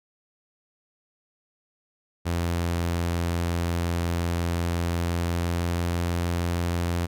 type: tone with pitch glide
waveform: sawtooth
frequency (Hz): 85.6 to 86.34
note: F2 to F2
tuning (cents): -34 to -19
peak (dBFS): -20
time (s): 2.25-7.07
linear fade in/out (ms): 20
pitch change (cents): +15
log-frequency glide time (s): 5.01-5.92
effects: none